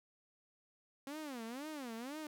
sawtooth tone with vibrato, 264.8 Hz, C4, 21 cents sharp, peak -39 dBFS, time 1.07-2.27 s, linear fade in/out 2 ms, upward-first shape sine, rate 2 Hz, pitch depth 290 cents each way, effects none

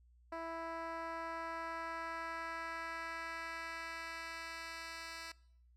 10% pulse tone with band-pass filter sweep, 329.6 Hz, E4, in tune, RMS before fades -44 dBFS, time 0.32-5.32 s, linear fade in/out 5 ms, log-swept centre 680 to 4000 Hz, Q 0.93, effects noise-tail reverb RT60 0.7 s tail -23 dB re dry + added 60 Hz sine -63 dBFS peak until 5.76 s

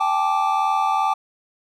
triangle chord, G suspended second, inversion none, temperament equal with one note detuned, 784 / 866.4 / 1174.7 Hz, G5 / A5 / D6, 0 / -27 / 0 cents, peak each -20 dBFS, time 0-1.14 s, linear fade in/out 10 ms, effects none

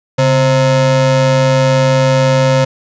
square ring-modulated tone, 196 Hz, G3, in tune, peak -6 dBFS, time 0.18-2.65 s, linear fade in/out 10 ms, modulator 333 Hz, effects resampled to 16000 Hz + 8-bit

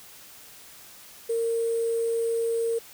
sine tone with sample-and-hold, 460 Hz, A#4, 23 cents flat, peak -23 dBFS, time 1.29-2.79 s, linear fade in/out 10 ms, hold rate 8820 Hz, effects white hiss -48 dBFS RMS until 2.93 s

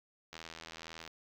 click train, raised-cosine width 0.2 ms, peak -28 dBFS, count 62, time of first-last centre 0.33-1.077 s, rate 81.7 Hz, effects low-pass 7000 Hz 12 dB/octave + 9-bit

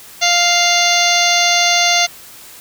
harmonic tone with a mistuned harmonic, 698.5 Hz, F5, in tune, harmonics 1 / 2 / 3 / 4 / 5 / 6 / 7 / 8 / 9, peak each -17 / -23 / -17 / -20 / -19 / -20 / -22 / -23 / -19 dBFS, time 0.21-2.07 s, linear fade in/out 20 ms, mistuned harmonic 7, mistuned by -73 cents, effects white hiss -38 dBFS RMS until 2.6 s

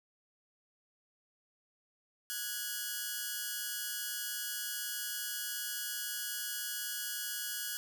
5% pulse tone pair together, 1464.9 / 1661.2 Hz, F#6 / G#6, -18 / 0 cents, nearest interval major second, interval 218 cents, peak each -28 dBFS, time 2.3-7.77 s, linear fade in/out 0 ms, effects none

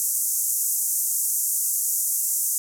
white band-pass noise, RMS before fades -24 dBFS, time 0-2.58 s, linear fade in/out 0 ms, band 6300 to 14000 Hz, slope 48 dB/octave, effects none

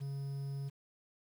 triangle tone with quantisation, 138.6 Hz, C#3, in tune, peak -35 dBFS, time 0-0.7 s, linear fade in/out 20 ms, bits 10, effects none

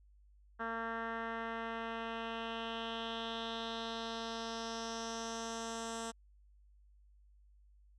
10% pulse tone with low-pass filter sweep, 227.9 Hz, A#3, 39 cents flat, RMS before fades -41 dBFS, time 0.59-6.12 s, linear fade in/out 20 ms, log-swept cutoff 1600 to 7800 Hz, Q 3.3, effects added 50 Hz sine -61 dBFS peak until 7.98 s

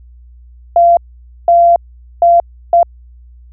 sine tone bursts at uneven times, 687 Hz, F5, 29 cents flat, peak -4 dBFS, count 4, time 0.76-0.97 / 1.48-1.76 / 2.22-2.4 / 2.73-2.83 s, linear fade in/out 2 ms, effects added 60 Hz sine -36 dBFS peak until 3.52 s

